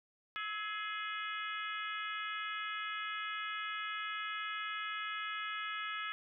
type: harmonic tone with a mistuned harmonic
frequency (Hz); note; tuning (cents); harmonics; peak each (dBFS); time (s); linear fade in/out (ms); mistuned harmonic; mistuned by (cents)
419.5; G#4; +17; 3 / 4 / 5 / 6 / 7 / 8; -41 / -43 / -45 / -47 / -48 / -49; 0.36-6.12; 0; 3; +53
effects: none